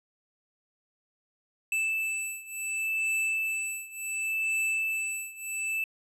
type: beating tone pair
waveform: square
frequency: 2637 / 2637.69 Hz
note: E7 / E7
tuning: 0 / 0 cents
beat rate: 0.69 Hz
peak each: -31 / -33 dBFS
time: 1.72-5.84 s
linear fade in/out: 2 ms
effects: low-pass 12000 Hz 12 dB/octave